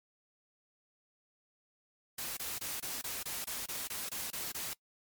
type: noise bursts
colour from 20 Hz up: white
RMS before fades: -39 dBFS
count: 12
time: 2.18-4.735 s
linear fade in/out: 5 ms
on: 190 ms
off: 25 ms
effects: noise-tail reverb RT60 0.1 s tail -23 dB re dry + MP3 96 kbps